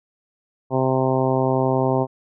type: harmonic tone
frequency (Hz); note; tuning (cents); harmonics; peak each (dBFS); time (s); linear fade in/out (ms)
131; C3; +2; 1 / 2 / 3 / 4 / 5 / 6 / 7 / 8; -23 / -24 / -23 / -25 / -25 / -28 / -27 / -33; 0.7-2.07; 50
effects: none